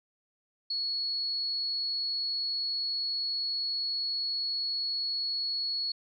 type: tone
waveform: sine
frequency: 4365 Hz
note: C#8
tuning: 28 cents flat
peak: -29 dBFS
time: 0.7-5.92 s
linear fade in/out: 5 ms
effects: none